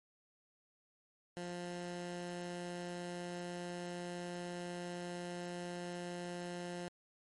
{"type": "tone", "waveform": "15% pulse", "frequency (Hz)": 175.9, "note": "F3", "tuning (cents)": 13, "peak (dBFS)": -35, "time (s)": [1.37, 6.88], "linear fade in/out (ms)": 0, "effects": ["MP3 48 kbps"]}